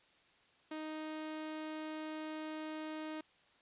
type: tone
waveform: sawtooth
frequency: 311.1 Hz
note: D#4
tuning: in tune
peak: -37 dBFS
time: 0.71-3.21 s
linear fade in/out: 5 ms
effects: white hiss -68 dBFS RMS until 3.61 s + resampled to 8000 Hz